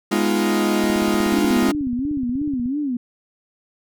40% pulse chord, F half-diminished seventh, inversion first, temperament equal, 207.7 / 246.9 / 311.1 / 349.2 Hz, Ab3 / Cb4 / Eb4 / F4, 0 / 0 / 0 / 0 cents, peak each -20 / -25 / -23 / -21 dBFS, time 0.11-1.72 s, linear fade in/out 10 ms
click train, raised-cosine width 5 ms, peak -23 dBFS, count 31, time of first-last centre 0.84-2.658 s, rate 16.5 Hz
sine tone with vibrato, 267.7 Hz, C4, 40 cents sharp, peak -20 dBFS, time 1.33-2.97 s, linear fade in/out 5 ms, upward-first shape sine, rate 2.9 Hz, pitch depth 190 cents each way
effects none

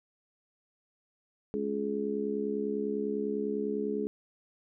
harmonic tone, 70 Hz, C#2, 18 cents sharp, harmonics 3 / 4 / 5 / 6, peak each -35 / -36 / -40 / -32 dBFS, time 1.54-4.07 s, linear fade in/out 0 ms, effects none

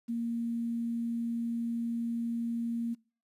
sine tone with quantisation, 233.1 Hz, A#3, in tune, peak -30 dBFS, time 0.08-2.95 s, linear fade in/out 20 ms, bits 10, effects noise-tail reverb RT60 0.4 s tail -25 dB re dry + resampled to 32000 Hz

